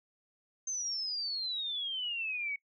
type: exponential sweep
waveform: sine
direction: down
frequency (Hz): 6320 to 2217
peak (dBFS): -33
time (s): 0.67-2.56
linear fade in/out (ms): 5
effects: noise-tail reverb RT60 0.1 s tail -21 dB re dry